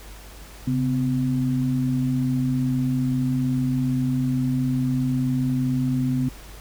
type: tone pair together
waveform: sine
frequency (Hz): 134.71 / 254.3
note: C#3 / C4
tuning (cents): -49 / -49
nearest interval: major seventh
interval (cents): 1100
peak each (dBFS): -23 / -22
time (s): 0.67-6.29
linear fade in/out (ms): 5
effects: added 50 Hz sine -41 dBFS peak until 6.6 s + pink hiss -45 dBFS RMS until 6.6 s